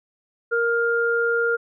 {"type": "tone pair together", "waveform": "sine", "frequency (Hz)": [466.2, 1406.3], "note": ["A#4", "F6"], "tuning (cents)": [0, 12], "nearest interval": "octave + perfect fifth", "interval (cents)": 1912, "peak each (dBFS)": -21, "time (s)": [0.51, 1.57], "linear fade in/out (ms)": 20, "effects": []}